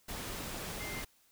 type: tone in noise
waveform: sine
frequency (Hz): 2093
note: C7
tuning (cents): 0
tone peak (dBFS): -43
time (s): 0.8-1.02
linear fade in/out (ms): 10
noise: pink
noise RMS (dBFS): -41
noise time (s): 0.08-1.05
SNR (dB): -5
effects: white hiss -68 dBFS RMS until 1.31 s

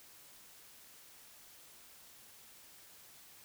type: silence
effects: white hiss -58 dBFS RMS until 3.44 s

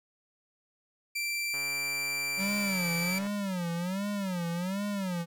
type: tone with pitch glide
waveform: sawtooth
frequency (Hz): 2349 to 2323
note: D7 to D7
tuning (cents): 0 to -20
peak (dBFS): -27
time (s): 1.15-3.19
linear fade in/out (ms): 10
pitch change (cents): -20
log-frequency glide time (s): 2.36-2.86
type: click train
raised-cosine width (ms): 0.5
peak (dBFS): -30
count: 243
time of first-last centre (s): 1.54-3.269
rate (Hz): 140
type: tone with vibrato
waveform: square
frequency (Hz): 186.4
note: F#3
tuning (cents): +13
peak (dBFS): -31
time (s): 2.37-5.26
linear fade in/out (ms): 50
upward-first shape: sine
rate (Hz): 1.3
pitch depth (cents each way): 170
effects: none

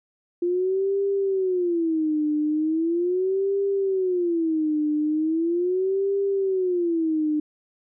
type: tone with vibrato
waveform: sine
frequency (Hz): 345.6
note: F4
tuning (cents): -18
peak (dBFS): -20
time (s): 0.42-7.4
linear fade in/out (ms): 5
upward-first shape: sine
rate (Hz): 0.39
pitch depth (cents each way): 240
effects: none

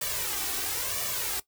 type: noise with flanger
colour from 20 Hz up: white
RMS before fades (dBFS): -31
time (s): 0.01-1.4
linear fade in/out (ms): 5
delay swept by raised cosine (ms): 1.7 to 2.7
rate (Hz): 1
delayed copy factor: +0.75
effects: noise-tail reverb RT60 0.1 s tail -17 dB re dry

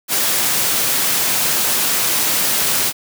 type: high-pass noise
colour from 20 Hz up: white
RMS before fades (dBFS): -17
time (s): 0.08-2.93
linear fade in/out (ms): 50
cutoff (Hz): 100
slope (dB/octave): 24
effects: none

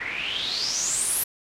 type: noise with low-pass filter sweep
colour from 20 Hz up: white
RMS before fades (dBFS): -27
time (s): 0-1.24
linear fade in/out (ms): 10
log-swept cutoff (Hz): 1900 to 12000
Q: 8.5
effects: none

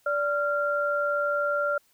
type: tone pair together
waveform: sine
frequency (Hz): 581.9 / 1384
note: D5 / F6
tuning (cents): -16 / -16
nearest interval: octave + minor third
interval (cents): 1500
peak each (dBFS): -26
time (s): 0.06-1.78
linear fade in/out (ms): 5
effects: white hiss -65 dBFS RMS until 1.93 s

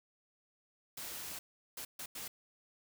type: noise bursts at uneven times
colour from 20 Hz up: white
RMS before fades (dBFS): -44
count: 4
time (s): 0.97-1.39 / 1.77-1.85 / 1.99-2.06 / 2.15-2.28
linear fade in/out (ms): 5
effects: none

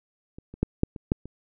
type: clicks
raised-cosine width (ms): 3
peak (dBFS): -28 / -28 / -9 / -7 / -24 / -8 / -26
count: 7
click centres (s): 0.385 / 0.54 / 0.63 / 0.834 / 0.962 / 1.119 / 1.256
effects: none

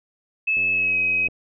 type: tone with pitch glide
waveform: sine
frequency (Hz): 2600 to 2535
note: E7 to D#7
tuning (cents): -24 to +32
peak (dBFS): -18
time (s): 0.47-1.28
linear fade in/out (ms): 10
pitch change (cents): -44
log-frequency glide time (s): 0.71-0.98
type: click train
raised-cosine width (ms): 2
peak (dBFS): -28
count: 65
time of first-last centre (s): 0.57-1.285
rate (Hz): 89.5
effects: none

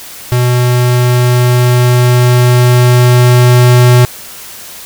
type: tone with level ramp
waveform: square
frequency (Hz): 123.47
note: B2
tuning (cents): 0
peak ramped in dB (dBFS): -8 to -3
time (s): 0.32-4.05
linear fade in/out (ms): 0
effects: white hiss -29 dBFS RMS until 4.85 s

